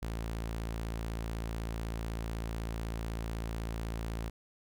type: tone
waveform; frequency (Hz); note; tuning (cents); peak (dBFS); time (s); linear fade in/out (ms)
sawtooth; 56; A1; +31; -31; 0.02-4.3; 10
effects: none